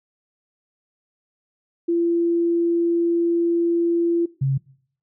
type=tone pair in turn; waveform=sine; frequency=340 / 135.4 Hz; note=F4 / C#3; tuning=-46 / -40 cents; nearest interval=octave + major third; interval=1594 cents; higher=first; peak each=-17 dBFS; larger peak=neither; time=1.88-4.26 / 4.41-4.58 s; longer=first; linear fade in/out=10 ms; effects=noise-tail reverb RT60 0.6 s tail -22 dB re dry